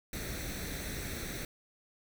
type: noise with comb filter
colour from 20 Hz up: pink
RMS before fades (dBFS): -39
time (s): 0.13-1.45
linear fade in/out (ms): 2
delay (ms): 0.5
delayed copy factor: +0.65
effects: none